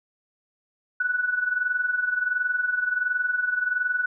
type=tone with amplitude modulation; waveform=sine; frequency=1480 Hz; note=F#6; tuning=in tune; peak=-19 dBFS; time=1-4.06 s; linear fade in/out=5 ms; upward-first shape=sine; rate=21.4 Hz; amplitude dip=70%; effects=none